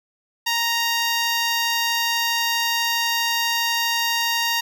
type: tone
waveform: 10% pulse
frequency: 932.3 Hz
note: A#5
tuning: in tune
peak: -11 dBFS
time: 0.46-4.61 s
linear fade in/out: 10 ms
effects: none